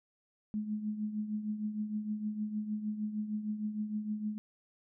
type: tone with tremolo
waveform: sine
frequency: 212.3 Hz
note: G#3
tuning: 38 cents sharp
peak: -30 dBFS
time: 0.54-4.38 s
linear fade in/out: 0 ms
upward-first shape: triangle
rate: 6.5 Hz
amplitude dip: 70%
effects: none